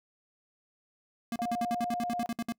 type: tone bursts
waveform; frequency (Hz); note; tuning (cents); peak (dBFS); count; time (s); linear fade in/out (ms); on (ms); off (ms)
square; 233.1; A#3; 0; -31; 13; 1.32-2.523; 2; 39; 58
type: tone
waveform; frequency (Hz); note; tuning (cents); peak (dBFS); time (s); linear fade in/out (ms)
sine; 710; F5; +28; -31; 1.39-2.26; 0
effects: noise-tail reverb RT60 0.1 s tail -25 dB re dry